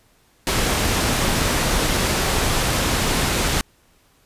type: low-pass noise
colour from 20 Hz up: pink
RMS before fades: -20 dBFS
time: 0.47-3.61 s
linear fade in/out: 0 ms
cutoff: 11000 Hz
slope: 12 dB/octave
effects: pink hiss -58 dBFS RMS until 4.25 s + resampled to 32000 Hz